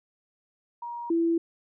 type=tone pair in turn; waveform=sine; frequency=948 / 333.8 Hz; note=A#5 / E4; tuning=+29 / +22 cents; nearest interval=octave + tritone; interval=1807 cents; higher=first; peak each=-33 / -21 dBFS; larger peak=second; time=0.82-1.1 / 1.1-1.38 s; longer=neither; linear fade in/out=5 ms; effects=none